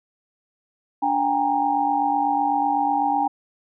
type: tone cluster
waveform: sine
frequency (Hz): 289.6 / 762 / 810 / 935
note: D4 / G5 / G#5 / A#5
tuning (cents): -24 / -49 / -43 / +5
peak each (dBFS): -27 / -28 / -20 / -26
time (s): 1.02-3.28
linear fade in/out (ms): 10
effects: none